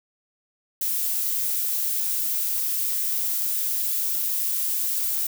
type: noise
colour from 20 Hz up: violet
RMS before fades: -25 dBFS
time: 0.81-5.27 s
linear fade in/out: 5 ms
effects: none